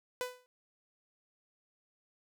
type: tone with exponential decay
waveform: sawtooth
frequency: 499.2 Hz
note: B4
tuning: 19 cents sharp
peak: -27 dBFS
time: 0.21-0.46 s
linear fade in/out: 0 ms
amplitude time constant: 53 ms
effects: none